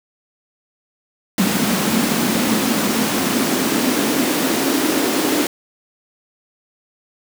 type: noise with high-pass filter sweep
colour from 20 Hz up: pink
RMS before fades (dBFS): -18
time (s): 1.38-5.47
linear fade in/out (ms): 2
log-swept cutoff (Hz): 200 to 300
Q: 4.3
effects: none